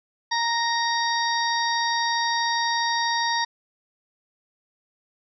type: harmonic tone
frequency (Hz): 932.3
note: A#5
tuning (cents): 0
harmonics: 1 / 2 / 4 / 5 / 6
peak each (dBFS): -24 / -27 / -30 / -31 / -32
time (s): 0.31-3.45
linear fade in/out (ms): 10
effects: none